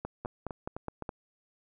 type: two click trains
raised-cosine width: 1 ms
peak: -21 / -23 dBFS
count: 6 / 4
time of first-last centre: 0.05-1.092 / 0.25-1.023 s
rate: 4.8 / 3.88 Hz
effects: none